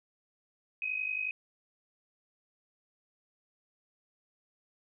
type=tone pair together; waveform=sine; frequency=2489 / 2540 Hz; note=D#7 / D#7; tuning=0 / +35 cents; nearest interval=unison; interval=35 cents; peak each=-36 / -33 dBFS; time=0.82-1.31 s; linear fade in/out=2 ms; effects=none